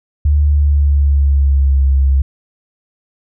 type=tone with pitch glide; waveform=sine; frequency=73.42 to 67.72 Hz; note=D2 to C#2; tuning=0 to -40 cents; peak=-8 dBFS; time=0.25-2.22 s; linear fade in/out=5 ms; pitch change=-140 cents; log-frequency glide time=0.43-1.85 s; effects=none